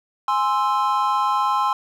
triangle chord, Ab augmented, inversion none, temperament equal, 830.6 / 1046.5 / 1318.5 Hz, Ab5 / C6 / E6, 0 / 0 / 0 cents, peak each -21 / -18 / -23 dBFS, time 0.28-1.73 s, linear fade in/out 2 ms, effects none

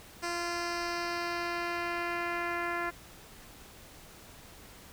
10% pulse tone with low-pass filter sweep, 345.4 Hz, F4, 19 cents flat, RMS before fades -34 dBFS, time 0.22-2.91 s, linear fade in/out 20 ms, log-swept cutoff 7200 to 1900 Hz, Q 1.5, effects pink hiss -52 dBFS RMS until 4.92 s

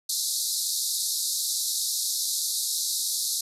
pink band-pass noise, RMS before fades -28 dBFS, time 0.09-3.41 s, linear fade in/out 5 ms, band 3800 to 13000 Hz, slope 96 dB/octave, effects none

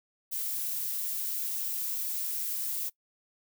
violet noise, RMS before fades -33 dBFS, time 0.31-2.9 s, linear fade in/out 20 ms, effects noise-tail reverb RT60 0.1 s tail -21 dB re dry

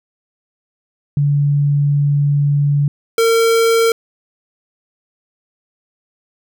sine / square tone pair in turn, 143.8 / 456.5 Hz, D3 / A#4, -36 / -36 cents, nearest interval octave + minor sixth, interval 2000 cents, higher second, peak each -11 dBFS, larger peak neither, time 1.17-2.88 / 3.18-3.92 s, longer first, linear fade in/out 2 ms, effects none

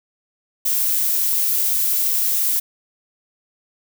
violet noise, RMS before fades -19 dBFS, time 0.65-2.6 s, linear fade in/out 10 ms, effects none

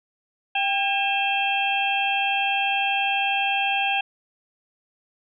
sine tone cluster, 789 / 1623 / 2451 / 2670 / 3222 Hz, G5 / G#6 / D#7 / E7 / G7, +11 / -40 / -27 / +22 / +47 cents, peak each -24 / -32 / -33 / -24 / -29 dBFS, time 0.55-4.01 s, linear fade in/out 5 ms, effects none

